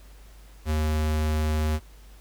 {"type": "tone", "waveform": "square", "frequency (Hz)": 77.2, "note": "D#2", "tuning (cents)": -13, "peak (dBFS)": -23, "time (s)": [0.65, 1.8], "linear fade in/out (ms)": 50, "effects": ["added 50 Hz sine -46 dBFS peak until 2.2 s", "pink hiss -56 dBFS RMS until 2.2 s"]}